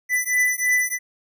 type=beating tone pair; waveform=square; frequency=1990 / 1993.1 Hz; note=B6 / B6; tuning=+13 / +15 cents; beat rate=3.1 Hz; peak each=-22 dBFS; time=0.09-0.99 s; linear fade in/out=50 ms; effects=none